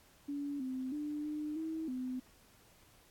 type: tone with pitch steps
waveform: sine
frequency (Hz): 285.5 / 259 / 297.3 / 301.5 / 320.1 / 254.7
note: D4 / C4 / D4 / D4 / D#4 / C4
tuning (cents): -49 / -17 / +21 / +46 / +49 / -46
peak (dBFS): -36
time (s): 0.28-2.2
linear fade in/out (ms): 10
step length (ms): 320
effects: pink hiss -64 dBFS RMS until 3.1 s + AAC 64 kbps